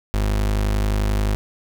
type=tone; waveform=35% pulse; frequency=51.4 Hz; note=G#1; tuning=17 cents flat; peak=-16 dBFS; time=0.14-1.35 s; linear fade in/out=0 ms; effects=none